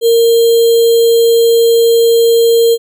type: tone with sample-and-hold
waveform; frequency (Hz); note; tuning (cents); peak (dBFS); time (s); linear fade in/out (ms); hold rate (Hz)
sine; 462; A#4; -16; -5; 0.01-2.78; 50; 3675
effects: none